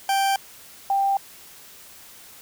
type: tone pair in turn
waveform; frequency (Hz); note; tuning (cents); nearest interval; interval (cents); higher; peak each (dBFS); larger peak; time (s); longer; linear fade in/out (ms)
40% pulse / sine; 784 / 788.5; G5 / G5; 0 / +10; unison; 10; second; -18; neither; 0.09-0.36 / 0.9-1.17; neither; 2
effects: white hiss -46 dBFS RMS until 2.41 s